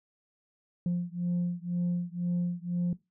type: beating tone pair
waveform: sine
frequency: 174.61 / 176.61 Hz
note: F3 / F3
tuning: 0 / +20 cents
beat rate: 2 Hz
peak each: -29 dBFS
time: 0.86-2.93 s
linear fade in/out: 2 ms
effects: noise-tail reverb RT60 0.2 s tail -19 dB re dry + tanh soft clip ceiling -24 dBFS